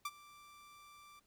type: tone with ADSR envelope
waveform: sawtooth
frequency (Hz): 1174.7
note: D6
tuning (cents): 0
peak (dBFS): -32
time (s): 0.05-1.2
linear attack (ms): 5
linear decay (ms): 43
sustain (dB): -21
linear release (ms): 13
effects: pink hiss -75 dBFS RMS until 1.26 s